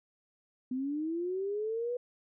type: linear sweep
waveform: sine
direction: up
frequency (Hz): 249 to 495.3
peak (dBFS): -31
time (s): 0.71-1.97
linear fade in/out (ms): 5
effects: none